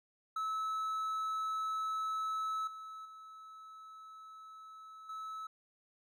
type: tone with level steps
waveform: triangle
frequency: 1300 Hz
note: E6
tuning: 24 cents flat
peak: -32 / -43 / -48 / -39 dBFS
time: 0.36-5.47 s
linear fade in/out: 5 ms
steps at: 2.67 / 3.05 / 5.09 s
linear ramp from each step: 5 ms
effects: none